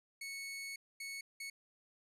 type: tone bursts at uneven times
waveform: sawtooth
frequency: 2210 Hz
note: C#7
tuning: 6 cents flat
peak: -39 dBFS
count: 3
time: 0.21-0.76 / 1-1.21 / 1.4-1.5 s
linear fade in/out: 5 ms
effects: resampled to 32000 Hz